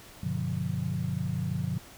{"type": "chord", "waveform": "sine", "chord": "G dominant seventh", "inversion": "none", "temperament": "equal with one note detuned", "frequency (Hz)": [98, 123.47, 146.83, 178.59], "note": ["G2", "B2", "D3", "F3"], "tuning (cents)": [0, 0, 0, 39], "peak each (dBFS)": [-35, -34, -33, -33], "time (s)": [0.23, 1.78], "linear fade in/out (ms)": 5, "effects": ["pink hiss -50 dBFS RMS until 1.97 s"]}